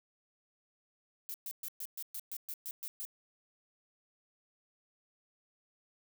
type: noise bursts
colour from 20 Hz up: violet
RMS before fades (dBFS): -41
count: 11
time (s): 1.29-3.051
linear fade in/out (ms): 0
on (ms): 51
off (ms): 120
effects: none